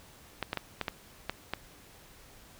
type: clicks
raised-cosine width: 0.3 ms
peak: -15 dBFS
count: 7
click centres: 0.427 / 0.531 / 0.573 / 0.813 / 0.882 / 1.296 / 1.536 s
effects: pink hiss -55 dBFS RMS until 2.59 s